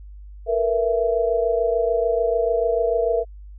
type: tone cluster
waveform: sine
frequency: 455.9 / 482.7 / 665 Hz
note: A#4 / B4 / E5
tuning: -39 / -40 / +15 cents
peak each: -22 dBFS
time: 0.46-3.25 s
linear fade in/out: 50 ms
effects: added 50 Hz sine -37 dBFS peak until 3.58 s